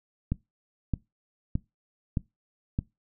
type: click train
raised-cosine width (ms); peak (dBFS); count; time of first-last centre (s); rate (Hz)
5; -14; 5; 0.32-2.789; 1.62
effects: noise-tail reverb RT60 0.2 s tail -21 dB re dry